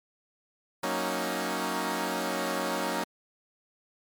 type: chord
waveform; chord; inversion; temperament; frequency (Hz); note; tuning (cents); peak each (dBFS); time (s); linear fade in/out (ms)
10% pulse; D# minor seventh; first; equal; 185 / 233.1 / 277.2 / 311.1; F#3 / A#3 / C#4 / D#4; 0 / 0 / 0 / 0; -26; 0.83-3.04; 5
effects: MP3 96 kbps